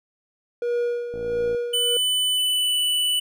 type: tone with tremolo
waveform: triangle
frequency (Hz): 478.9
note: A#4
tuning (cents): +47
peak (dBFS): -18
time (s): 0.62-1.97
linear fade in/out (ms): 2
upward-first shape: sine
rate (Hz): 1.5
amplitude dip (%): 65
type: click train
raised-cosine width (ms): 2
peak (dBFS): -25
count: 24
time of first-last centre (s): 1.14-1.548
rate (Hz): 56.4
type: tone with pitch glide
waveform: square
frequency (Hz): 3000 to 2974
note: F#7 to F#7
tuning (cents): +23 to +8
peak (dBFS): -20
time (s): 1.73-3.2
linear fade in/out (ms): 10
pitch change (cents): -15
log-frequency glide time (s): 2.33-2.8
effects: none